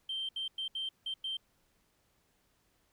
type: tone bursts at uneven times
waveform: sine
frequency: 3136 Hz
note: G7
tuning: in tune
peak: -33 dBFS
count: 6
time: 0.09-0.29 / 0.36-0.48 / 0.58-0.68 / 0.75-0.89 / 1.06-1.14 / 1.24-1.37 s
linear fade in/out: 5 ms
effects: tanh soft clip ceiling -30 dBFS + pink hiss -73 dBFS RMS until 2.92 s